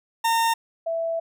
40% pulse / sine tone pair in turn, 914 / 661.4 Hz, A#5 / E5, -34 / +6 cents, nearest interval tritone, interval 560 cents, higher first, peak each -18 / -23 dBFS, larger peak first, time 0.24-0.54 / 0.86-1.2 s, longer second, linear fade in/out 10 ms, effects none

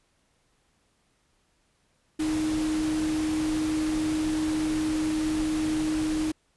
sine tone in noise, 311.1 Hz, D#4, in tune, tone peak -24 dBFS, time 2.19-6.32 s, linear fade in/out 10 ms, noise pink, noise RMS -36 dBFS, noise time 2.19-6.32 s, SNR +9 dB, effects pink hiss -69 dBFS RMS until 6.56 s + resampled to 24000 Hz

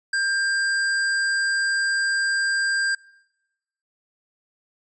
square tone, 1593 Hz, G6, 27 cents sharp, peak -21 dBFS, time 0.13-2.95 s, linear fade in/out 5 ms, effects noise-tail reverb RT60 1.0 s tail -25 dB re dry + resampled to 22050 Hz

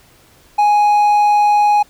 triangle tone, 831 Hz, G#5, 1 cent sharp, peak -7 dBFS, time 0.58-1.83 s, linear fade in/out 10 ms, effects pink hiss -49 dBFS RMS until 1.89 s

